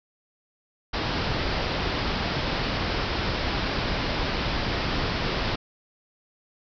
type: low-pass noise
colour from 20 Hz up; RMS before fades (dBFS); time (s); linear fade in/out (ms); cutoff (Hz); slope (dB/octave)
pink; -27; 0.93-5.56; 10; 5300; 96
effects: none